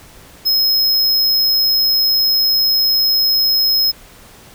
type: tone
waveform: square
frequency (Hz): 5140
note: E8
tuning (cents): -45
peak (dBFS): -12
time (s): 0.45-3.92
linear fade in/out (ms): 20
effects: pink hiss -42 dBFS RMS until 4.54 s